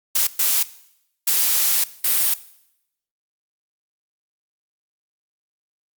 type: noise bursts at uneven times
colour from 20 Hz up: blue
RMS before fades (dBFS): -18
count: 4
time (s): 0.15-0.27 / 0.39-0.63 / 1.27-1.84 / 2.04-2.34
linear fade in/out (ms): 5
effects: noise-tail reverb RT60 0.8 s tail -18 dB re dry + Opus 48 kbps